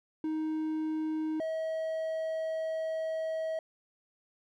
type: tone pair in turn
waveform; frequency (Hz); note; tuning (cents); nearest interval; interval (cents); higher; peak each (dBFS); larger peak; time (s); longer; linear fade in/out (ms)
triangle; 313.1 / 640.8; D#4 / E5; +11 / -49; octave; 1240; second; -28 / -29; first; 0.24-1.4 / 1.4-3.59; second; 2
effects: none